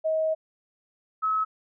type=tone pair in turn; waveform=sine; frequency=634 / 1288.3 Hz; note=D#5 / E6; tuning=+32 / -40 cents; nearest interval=octave; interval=1228 cents; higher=second; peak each=-22 dBFS; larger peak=neither; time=0.04-0.35 / 1.22-1.45 s; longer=first; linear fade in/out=20 ms; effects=none